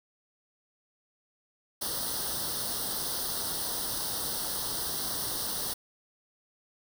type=noise with comb filter; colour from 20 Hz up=white; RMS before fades=-33 dBFS; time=1.81-5.74 s; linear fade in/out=10 ms; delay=0.21 ms; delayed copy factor=+0.9; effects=none